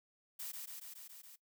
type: noise with echo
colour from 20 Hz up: blue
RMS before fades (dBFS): -44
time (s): 0.39-0.52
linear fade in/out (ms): 10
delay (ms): 140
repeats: 6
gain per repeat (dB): -2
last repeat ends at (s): 1.36
effects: noise-tail reverb RT60 0.1 s tail -18 dB re dry